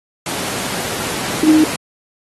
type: tone in noise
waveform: sine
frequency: 311.1 Hz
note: D#4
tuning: in tune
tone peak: -7 dBFS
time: 1.43-1.64 s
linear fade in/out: 2 ms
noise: pink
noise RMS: -22 dBFS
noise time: 0.26-1.76 s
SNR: +12 dB
effects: high-pass 150 Hz 12 dB/octave + AAC 32 kbps

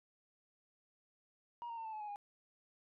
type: tone with pitch steps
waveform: sine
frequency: 949 / 925.7 / 903 / 880.9 / 859.2 / 838.2 / 817.6 Hz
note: A#5 / A#5 / A5 / A5 / A5 / G#5 / G#5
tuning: +31 / -12 / +45 / +2 / -41 / +16 / -27 cents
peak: -40 dBFS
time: 1.62-2.159 s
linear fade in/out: 0 ms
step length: 77 ms
effects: tanh soft clip ceiling -40 dBFS

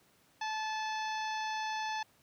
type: harmonic tone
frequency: 869 Hz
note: A5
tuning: 22 cents flat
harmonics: 1 / 2 / 3 / 4 / 5 / 6 / 7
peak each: -35 / -41 / -45 / -47 / -49 / -51 / -52 dBFS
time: 0.41-2.03 s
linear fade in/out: 5 ms
effects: pink hiss -67 dBFS RMS until 2.22 s + high-pass 100 Hz 12 dB/octave

